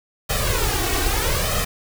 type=noise with flanger; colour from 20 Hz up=pink; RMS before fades=-21 dBFS; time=0.29-1.65 s; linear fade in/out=10 ms; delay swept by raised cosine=1.6 to 2.7 ms; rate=0.79 Hz; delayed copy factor=+0.8; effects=none